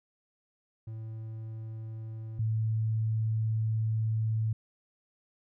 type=tone pair in turn; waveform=triangle / sine; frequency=111 / 110.46 Hz; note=A2 / A2; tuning=+16 / +7 cents; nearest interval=unison; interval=9 cents; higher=first; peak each=-35 / -26 dBFS; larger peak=second; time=0.87-2.39 / 2.39-4.53 s; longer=second; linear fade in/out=5 ms; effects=none